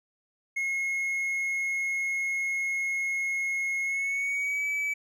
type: tone with pitch glide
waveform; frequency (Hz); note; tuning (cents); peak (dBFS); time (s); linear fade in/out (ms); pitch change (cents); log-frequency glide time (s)
triangle; 2165 to 2294; C#7 to D7; -41 to -41; -25; 0.56-4.94; 10; +100; 3.83-4.67
effects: none